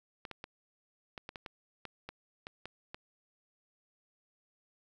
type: clicks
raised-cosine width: 0.3 ms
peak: -26 dBFS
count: 12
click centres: 0.252 / 0.313 / 0.441 / 1.178 / 1.291 / 1.358 / 1.462 / 1.853 / 2.09 / 2.469 / 2.656 / 2.945 s
effects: 10-bit